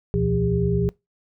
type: tone cluster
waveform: sine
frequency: 69.1 / 78.9 / 121.4 / 171.7 / 403.9 Hz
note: C#2 / D#2 / B2 / F3 / G#4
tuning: -5 / +25 / -29 / -29 / -48 cents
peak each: -29 / -31 / -24 / -23 / -24 dBFS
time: 0.14-0.89 s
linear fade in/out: 0 ms
effects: noise-tail reverb RT60 0.2 s tail -23 dB re dry